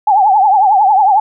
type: tone with vibrato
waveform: sine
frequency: 807 Hz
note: G#5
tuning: 50 cents flat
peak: -6 dBFS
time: 0.07-1.2 s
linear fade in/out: 5 ms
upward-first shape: triangle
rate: 11 Hz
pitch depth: 160 cents each way
effects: none